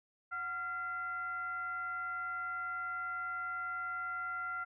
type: tone with frequency modulation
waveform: sine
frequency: 1385 Hz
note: F6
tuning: 15 cents flat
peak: -36 dBFS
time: 0.31-4.65 s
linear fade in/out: 20 ms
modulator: 648 Hz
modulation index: 0.46
effects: none